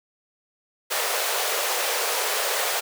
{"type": "high-pass noise", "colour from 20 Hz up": "pink", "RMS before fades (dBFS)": -25, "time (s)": [0.9, 2.81], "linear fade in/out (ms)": 20, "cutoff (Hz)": 430, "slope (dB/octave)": 48, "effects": []}